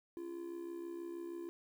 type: tone with amplitude modulation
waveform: triangle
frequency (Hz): 342.2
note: F4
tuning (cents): -35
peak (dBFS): -37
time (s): 0.17-1.49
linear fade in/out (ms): 0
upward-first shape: sine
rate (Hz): 66.3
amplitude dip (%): 65
effects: 11-bit